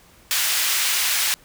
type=high-pass noise; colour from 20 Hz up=pink; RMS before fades=-21 dBFS; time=0.31-1.34 s; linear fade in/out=0 ms; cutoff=2000 Hz; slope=12 dB/octave; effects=pink hiss -52 dBFS RMS until 1.44 s